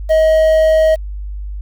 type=tone with quantisation; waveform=triangle; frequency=633 Hz; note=D#5; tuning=30 cents sharp; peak=-6 dBFS; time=0.09-0.96 s; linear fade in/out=20 ms; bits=6; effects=added 50 Hz sine -22 dBFS peak until 1.61 s